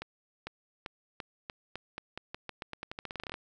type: accelerating click train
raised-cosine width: 0.3 ms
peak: -22 dBFS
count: 24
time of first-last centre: 0.02-3.341 s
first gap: 450 ms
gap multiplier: 0.87
effects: none